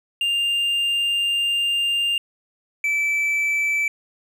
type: tone pair in turn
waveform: triangle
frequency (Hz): 2799 / 2316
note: F7 / D7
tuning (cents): +3 / -25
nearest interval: minor third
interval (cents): 328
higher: first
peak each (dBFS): -17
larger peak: neither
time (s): 0.21-2.18 / 2.84-3.88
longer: first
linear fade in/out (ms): 2
effects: none